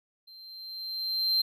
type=tone with level ramp; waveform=triangle; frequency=4138 Hz; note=C8; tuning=20 cents flat; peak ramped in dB=-47 to -20 dBFS; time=0.27-1.42 s; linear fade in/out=10 ms; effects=none